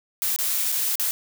blue noise with dropouts, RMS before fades -24 dBFS, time 0.22-1.11 s, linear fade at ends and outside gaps 0 ms, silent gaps 0.362-0.388 / 0.719-0.724 / 0.955-0.997 s, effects none

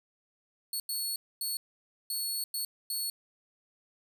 15% pulse tone bursts at uneven times, 4396 Hz, C#8, 15 cents flat, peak -25 dBFS, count 6, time 0.73-0.8 / 0.89-1.16 / 1.41-1.57 / 2.1-2.44 / 2.54-2.65 / 2.9-3.1 s, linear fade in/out 2 ms, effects none

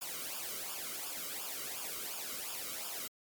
white noise with flanger, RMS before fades -41 dBFS, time 0.01-3.08 s, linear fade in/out 10 ms, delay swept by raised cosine 0.49 to 1.18 ms, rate 2.8 Hz, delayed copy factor -0.75, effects MP3 96 kbps

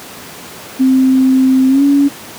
sine tone with pitch glide, 261.6 to 282 Hz, C4 to C#4, 0 to +30 cents, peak -6 dBFS, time 0.79-2.09 s, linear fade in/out 20 ms, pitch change +130 cents, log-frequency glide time 1.68-1.83 s, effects pink hiss -31 dBFS RMS until 2.38 s + high-pass 150 Hz 12 dB/octave

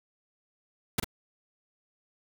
pink noise with echo, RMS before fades -26 dBFS, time 0.98-1 s, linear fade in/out 5 ms, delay 44 ms, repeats 1, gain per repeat -6 dB, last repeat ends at 1.044 s, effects none

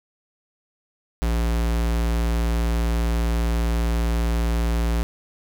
square tone, 57.5 Hz, A#1, 23 cents flat, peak -20 dBFS, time 1.22-5.03 s, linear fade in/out 0 ms, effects none

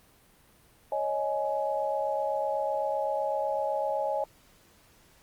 sine chord, C# suspended second, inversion none, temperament equal with one note detuned, 554.4 / 622.3 / 838.8 Hz, C#5 / D#5 / G#5, 0 / 0 / +17 cents, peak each -31 dBFS, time 0.92-4.24 s, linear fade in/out 2 ms, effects pink hiss -60 dBFS RMS until 5.22 s + Opus 32 kbps

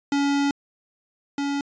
square tone pair in turn, 282.4 / 282.4 Hz, C#4 / C#4, +32 / +32 cents, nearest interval unison, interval 0 cents, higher neither, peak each -20 / -24 dBFS, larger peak first, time 0.12-0.51 / 1.38-1.61 s, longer first, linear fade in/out 2 ms, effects resampled to 16000 Hz

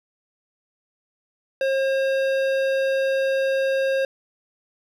sine tone with hard clipping, 537 Hz, C5, 45 cents sharp, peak -21 dBFS, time 1.61-4.05 s, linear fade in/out 2 ms, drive 13 dB, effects none

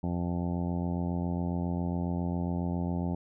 harmonic tone, 87.31 Hz, F2, in tune, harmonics 1 / 2 / 3 / 4 / 5 / 6 / 7 / 8 / 9 / 10, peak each -34 / -31 / -36 / -42 / -48 / -48 / -45 / -48 / -46 / -47 dBFS, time 0.03-3.15 s, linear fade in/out 5 ms, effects none

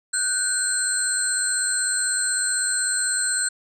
sine tone cluster, 1455 / 1551 / 4182 / 7660 / 8430 Hz, F#6 / G6 / C8 / A#8 / C9, -29 / -19 / -2 / +46 / +12 cents, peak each -30 / -28 / -30 / -27 / -23 dBFS, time 0.13-3.49 s, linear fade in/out 10 ms, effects tanh soft clip ceiling -11 dBFS

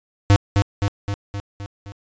square tone with echo, 100.8 Hz, G2, 49 cents sharp, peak -10 dBFS, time 0.3-0.36 s, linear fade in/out 0 ms, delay 260 ms, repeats 6, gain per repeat -4 dB, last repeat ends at 1.92 s, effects resampled to 16000 Hz

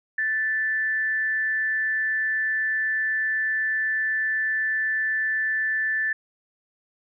sine tone with amplitude modulation, 1760 Hz, A6, in tune, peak -20 dBFS, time 0.18-6.13 s, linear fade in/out 5 ms, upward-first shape sine, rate 228 Hz, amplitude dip 35%, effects none

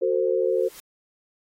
sine chord, F# diminished, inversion none, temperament equal with one note detuned, 370 / 450 / 523.3 Hz, F#4 / A4 / C5, 0 / +39 / 0 cents, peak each -24 dBFS, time 0.01-0.69 s, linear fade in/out 20 ms
white noise with exponential growth, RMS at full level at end -42 dBFS, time 0.34-0.8 s, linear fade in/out 0 ms, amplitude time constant 99 ms
effects AAC 48 kbps

